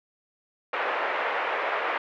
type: band-pass noise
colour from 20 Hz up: pink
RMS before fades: -28 dBFS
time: 0.73-1.98 s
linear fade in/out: 5 ms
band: 510 to 2300 Hz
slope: 24 dB/octave
effects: none